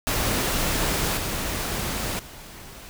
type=noise with level steps; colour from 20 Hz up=pink; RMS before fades=-24 / -28 / -42 dBFS; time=0.07-2.89 s; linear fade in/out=0 ms; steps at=1.17 / 2.19 s; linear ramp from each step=2 ms; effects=none